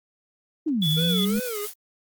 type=exponential two-way sweep; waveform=sine; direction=down then up; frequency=333.7 to 150 to 214.9 Hz; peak=-21 dBFS; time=0.66-1.4 s; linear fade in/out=10 ms; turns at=0.88 s
type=noise with tremolo; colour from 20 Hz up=blue; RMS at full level=-33 dBFS; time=0.81-1.74 s; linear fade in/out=50 ms; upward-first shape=triangle; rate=11 Hz; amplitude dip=35%
type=tone; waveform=sine; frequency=3430 Hz; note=A7; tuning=45 cents flat; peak=-23 dBFS; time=0.82-1.25 s; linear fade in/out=2 ms
type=tone with vibrato; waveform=square; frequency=454.9 Hz; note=A#4; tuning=42 cents flat; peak=-30 dBFS; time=0.96-1.67 s; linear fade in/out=20 ms; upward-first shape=sine; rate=2.7 Hz; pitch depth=180 cents each way
effects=Opus 24 kbps